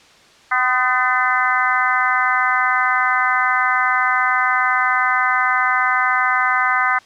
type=harmonic tone with a mistuned harmonic; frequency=254.2 Hz; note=C4; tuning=50 cents flat; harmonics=3 / 4 / 5 / 6 / 7 / 8; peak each=-23 / -23 / -19 / -20 / -24 / -22 dBFS; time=0.51-6.99 s; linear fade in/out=10 ms; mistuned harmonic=5; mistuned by=-37 cents; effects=white hiss -48 dBFS RMS until 7.05 s + low-pass 5000 Hz 12 dB/octave